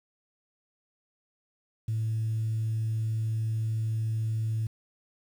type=tone; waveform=sine; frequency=110.8 Hz; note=A2; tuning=13 cents sharp; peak=-25 dBFS; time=1.88-4.67 s; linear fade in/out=5 ms; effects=tanh soft clip ceiling -23 dBFS + 9-bit